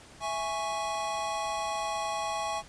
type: chord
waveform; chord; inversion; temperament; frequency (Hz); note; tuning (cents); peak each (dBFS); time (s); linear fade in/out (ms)
square; C# minor; first; equal; 659.3 / 830.6 / 1108.7; E5 / G#5 / C#6; 0 / 0 / 0; -37 / -34 / -36; 0.2-2.63; 50
effects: pink hiss -52 dBFS RMS until 2.68 s + resampled to 22050 Hz